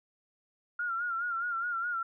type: tone with vibrato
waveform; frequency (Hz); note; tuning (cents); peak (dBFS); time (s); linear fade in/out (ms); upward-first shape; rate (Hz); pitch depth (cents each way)
sine; 1396.9; F6; 0; -30; 0.79-2.03; 5; sine; 4.8; 70
effects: none